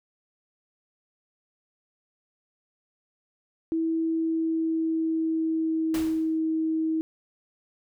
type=tone with pitch glide; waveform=sine; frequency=325.5 to 319.2 Hz; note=E4 to D#4; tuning=-22 to +44 cents; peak=-23 dBFS; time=3.72-7.01 s; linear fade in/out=0 ms; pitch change=-34 cents; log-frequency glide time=4.02-6.42 s
type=noise with exponential decay; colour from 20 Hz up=pink; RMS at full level=-33 dBFS; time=5.94-6.39 s; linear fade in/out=2 ms; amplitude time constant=97 ms
effects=none